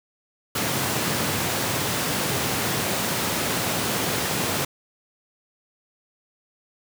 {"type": "high-pass noise", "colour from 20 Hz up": "pink", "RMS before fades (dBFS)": -25, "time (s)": [0.55, 4.65], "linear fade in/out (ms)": 5, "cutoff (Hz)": 100, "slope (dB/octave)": 24, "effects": []}